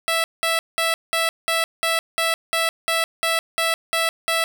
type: tone bursts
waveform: 10% pulse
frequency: 659.3 Hz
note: E5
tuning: in tune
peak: -10 dBFS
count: 13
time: 0.08-4.44 s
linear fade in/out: 0 ms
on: 160 ms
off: 190 ms
effects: none